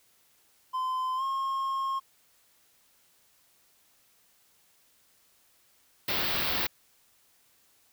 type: tone with pitch glide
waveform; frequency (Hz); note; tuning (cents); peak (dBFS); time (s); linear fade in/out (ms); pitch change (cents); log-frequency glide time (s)
triangle; 1029 to 1076.4; C6 to C6; -29 to +49; -26; 0.73-2; 20; +78; 1.16-1.23
type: band-stop noise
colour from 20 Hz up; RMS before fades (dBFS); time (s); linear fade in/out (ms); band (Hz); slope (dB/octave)
white; -29; 6.08-6.67; 5; 4900 to 16000; 48
effects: white hiss -65 dBFS RMS until 7.92 s